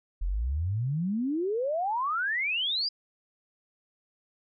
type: exponential sweep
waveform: sine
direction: up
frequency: 39.97 to 4978 Hz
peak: -26 dBFS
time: 0.21-2.89 s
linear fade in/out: 10 ms
effects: none